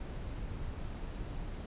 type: noise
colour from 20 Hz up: brown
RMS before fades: -40 dBFS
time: 0-1.66 s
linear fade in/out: 5 ms
effects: resampled to 8000 Hz